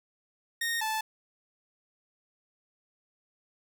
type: tone pair in turn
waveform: sawtooth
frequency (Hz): 1853 / 874.5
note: A#6 / A5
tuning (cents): -11 / -11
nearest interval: octave + minor second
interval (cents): 1300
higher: first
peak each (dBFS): -25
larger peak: neither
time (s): 0.61-0.81 / 0.81-1.01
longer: neither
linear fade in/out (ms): 5
effects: none